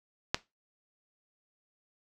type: click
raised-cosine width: 0.2 ms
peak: -8 dBFS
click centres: 0.345 s
effects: noise-tail reverb RT60 0.2 s tail -17 dB re dry